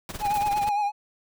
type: noise with tremolo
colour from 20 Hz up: pink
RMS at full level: -34 dBFS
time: 0.09-0.69 s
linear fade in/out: 0 ms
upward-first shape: sine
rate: 19 Hz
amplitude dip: 80%
type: tone with vibrato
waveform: triangle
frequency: 825 Hz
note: G#5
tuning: 12 cents flat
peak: -20 dBFS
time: 0.2-0.92 s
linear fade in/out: 50 ms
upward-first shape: sine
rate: 8.8 Hz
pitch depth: 46 cents each way
type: noise with exponential decay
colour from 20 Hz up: blue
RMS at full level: -35 dBFS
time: 0.34-0.55 s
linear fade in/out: 0 ms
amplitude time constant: 44 ms
effects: none